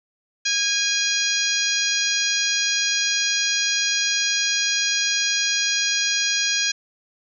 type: harmonic tone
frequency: 821 Hz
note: G#5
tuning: 20 cents flat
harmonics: 2 / 3 / 4 / 5 / 6 / 7 / 8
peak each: -27 / -27 / -27 / -27 / -27 / -27 / -27 dBFS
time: 0.45-6.72 s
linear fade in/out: 10 ms
effects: none